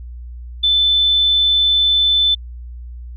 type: tone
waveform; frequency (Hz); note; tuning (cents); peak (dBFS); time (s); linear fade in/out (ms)
sine; 3520; A7; 0; -11; 0.63-2.35; 10
effects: added 60 Hz sine -29 dBFS peak until 3.16 s